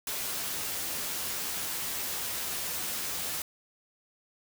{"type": "noise with comb filter", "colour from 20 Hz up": "white", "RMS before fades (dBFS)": -34, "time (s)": [0.07, 3.42], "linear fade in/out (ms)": 2, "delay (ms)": 12, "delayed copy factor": 0.5, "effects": []}